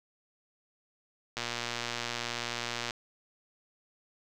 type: click train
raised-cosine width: 0.2 ms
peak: -16 dBFS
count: 184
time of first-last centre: 1.37-2.908 s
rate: 119 Hz
effects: none